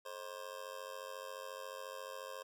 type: tone with amplitude modulation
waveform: 25% pulse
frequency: 530 Hz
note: C5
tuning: 22 cents sharp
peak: -37 dBFS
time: 0.05-2.43 s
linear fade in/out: 10 ms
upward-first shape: sine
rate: 94.2 Hz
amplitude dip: 90%
effects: none